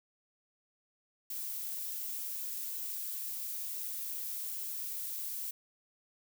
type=noise; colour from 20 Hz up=violet; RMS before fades=-39 dBFS; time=1.3-5.51 s; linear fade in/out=5 ms; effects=none